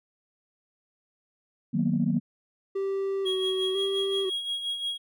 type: chord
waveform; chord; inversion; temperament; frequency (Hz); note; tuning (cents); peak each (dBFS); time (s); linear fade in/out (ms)
sine; B major seventh; first; equal; 155.56 / 185 / 233.1 / 246.9; D#3 / F#3 / A#3 / B3; 0 / 0 / 0 / 0; -28 / -27 / -26 / -30; 1.73-2.2; 20
type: tone with vibrato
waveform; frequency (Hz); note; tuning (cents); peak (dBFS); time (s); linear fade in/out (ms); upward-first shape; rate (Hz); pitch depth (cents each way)
triangle; 383.5; G4; -38; -24; 2.75-4.3; 10; square; 1; 31
type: tone with tremolo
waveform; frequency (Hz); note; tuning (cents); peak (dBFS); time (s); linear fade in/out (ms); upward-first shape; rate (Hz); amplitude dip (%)
triangle; 3296; G#7; -14; -25; 3.25-4.98; 20; sine; 5.7; 55
effects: tanh soft clip ceiling -13 dBFS